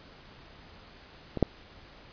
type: clicks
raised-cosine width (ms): 2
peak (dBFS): -19 / -7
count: 2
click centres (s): 1.373 / 1.427
effects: pink hiss -52 dBFS RMS until 2.12 s + resampled to 11025 Hz